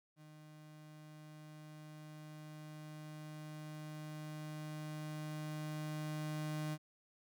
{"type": "tone with level ramp", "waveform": "35% pulse", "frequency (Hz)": 153.3, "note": "D#3", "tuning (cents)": -25, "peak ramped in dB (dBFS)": [-54, -36], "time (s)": [0.16, 6.78], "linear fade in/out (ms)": 50, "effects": []}